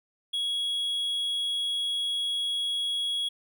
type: tone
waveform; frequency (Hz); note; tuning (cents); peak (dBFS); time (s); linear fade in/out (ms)
triangle; 3330; G#7; +4; -25; 0.33-3.29; 10
effects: none